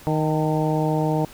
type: harmonic tone with a mistuned harmonic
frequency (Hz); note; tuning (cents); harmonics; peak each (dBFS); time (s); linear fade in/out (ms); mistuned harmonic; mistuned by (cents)
155.56; D#3; 0; 1 / 2 / 3 / 4 / 5 / 6; -22 / -25 / -27 / -28 / -29 / -30; 0.07-1.25; 0; 6; -54
effects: pink hiss -45 dBFS RMS until 1.33 s